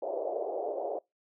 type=band-pass noise; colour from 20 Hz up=white; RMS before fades=-34 dBFS; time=0.02-0.99 s; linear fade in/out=5 ms; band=380 to 700 Hz; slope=48 dB/octave; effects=noise-tail reverb RT60 0.2 s tail -25 dB re dry